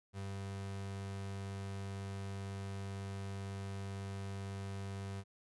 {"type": "tone", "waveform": "35% pulse", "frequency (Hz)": 98, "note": "G2", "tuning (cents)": 0, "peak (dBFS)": -39, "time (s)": [0.13, 5.24], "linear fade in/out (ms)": 50, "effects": ["resampled to 24000 Hz"]}